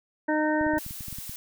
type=harmonic tone; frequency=306.6 Hz; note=D#4; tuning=25 cents flat; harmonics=1 / 2 / 3 / 5 / 6; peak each=-25 / -28 / -30 / -32 / -33 dBFS; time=0.28-0.79 s; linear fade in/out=10 ms
type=clicks; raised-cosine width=5 ms; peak=-28 dBFS; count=11; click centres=0.612 / 0.666 / 0.736 / 0.772 / 0.864 / 0.909 / 1.008 / 1.083 / 1.127 / 1.186 / 1.295 s
type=noise; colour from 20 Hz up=blue; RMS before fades=-39 dBFS; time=0.78-1.36 s; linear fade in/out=0 ms
effects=none

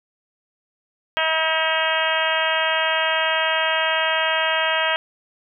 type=harmonic tone with a mistuned harmonic; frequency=319.9 Hz; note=D#4; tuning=48 cents sharp; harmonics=2 / 3 / 4 / 5 / 6 / 7 / 8 / 9 / 10; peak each=-25 / -26 / -28 / -25 / -27 / -30 / -29 / -27 / -27 dBFS; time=1.17-4.96 s; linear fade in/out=0 ms; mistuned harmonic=9; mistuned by=-18 cents; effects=none

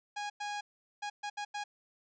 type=tone bursts at uneven times; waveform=sawtooth; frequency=825 Hz; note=G#5; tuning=12 cents flat; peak=-32 dBFS; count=6; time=0.16-0.3 / 0.4-0.61 / 1.02-1.1 / 1.23-1.3 / 1.37-1.45 / 1.54-1.64 s; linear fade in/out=10 ms; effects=resampled to 16000 Hz

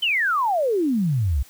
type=exponential sweep; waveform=sine; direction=down; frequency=3143 to 60.9 Hz; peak=-18 dBFS; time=0.02-1.43 s; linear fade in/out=10 ms; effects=white hiss -50 dBFS RMS until 1.49 s

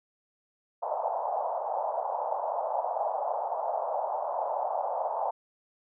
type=band-pass noise; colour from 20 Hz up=white; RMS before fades=-31 dBFS; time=0.82-5.31 s; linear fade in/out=10 ms; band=580 to 900 Hz; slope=48 dB/octave; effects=none

